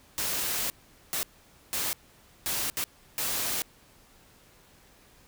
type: noise bursts at uneven times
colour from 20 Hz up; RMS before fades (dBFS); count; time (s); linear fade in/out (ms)
white; -30; 6; 0.18-0.7 / 1.13-1.23 / 1.73-1.93 / 2.46-2.7 / 2.77-2.84 / 3.18-3.62; 0
effects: pink hiss -58 dBFS RMS until 5.27 s